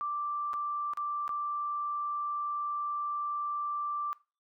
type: tone with dropouts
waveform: sine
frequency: 1174.7 Hz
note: D6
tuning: in tune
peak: -31 dBFS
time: 0.01-4.13 s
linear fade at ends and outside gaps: 0 ms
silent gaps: 0.533-0.539 / 0.935-0.973 / 1.279-1.292 s
effects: noise-tail reverb RT60 0.3 s tail -20 dB re dry